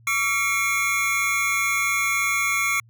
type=tone cluster; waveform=square; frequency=1139 / 1349 / 2173 / 2370 Hz; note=C#6 / E6 / C#7 / D7; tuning=+47 / +40 / -35 / +15 cents; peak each=-29 / -32 / -23 / -28 dBFS; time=0.07-2.8 s; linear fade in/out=2 ms; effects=added 115 Hz sine -50 dBFS peak until 2.89 s